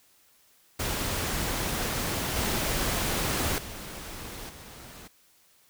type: noise with level steps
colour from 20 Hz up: pink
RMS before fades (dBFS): -30 / -28 / -40 / -46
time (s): 0.79-5.08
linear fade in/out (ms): 10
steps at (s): 2.36 / 3.58 / 4.49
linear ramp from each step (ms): 2
effects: white hiss -62 dBFS RMS until 5.69 s